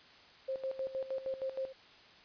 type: tone with tremolo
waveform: sine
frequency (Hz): 530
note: C5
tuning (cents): +22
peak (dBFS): -33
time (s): 0.48-1.73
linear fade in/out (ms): 10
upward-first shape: square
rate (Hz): 6.4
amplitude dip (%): 75
effects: white hiss -58 dBFS RMS until 2.24 s + resampled to 11025 Hz